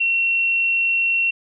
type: tone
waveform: sine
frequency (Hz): 2724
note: F7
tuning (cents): -44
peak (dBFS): -16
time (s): 0-1.31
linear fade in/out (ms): 10
effects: none